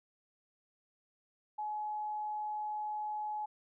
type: tone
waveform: sine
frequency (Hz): 847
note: G#5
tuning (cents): +34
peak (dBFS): -35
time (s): 1.58-3.46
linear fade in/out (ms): 10
effects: none